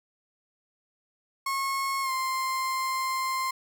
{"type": "tone with pitch glide", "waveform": "35% pulse", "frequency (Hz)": [1089, 1048.9], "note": ["C#6", "C6"], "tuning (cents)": [-31, 4], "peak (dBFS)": -25, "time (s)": [1.46, 3.51], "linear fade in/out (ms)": 5, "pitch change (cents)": -65, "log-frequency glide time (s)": [2.02, 2.11], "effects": []}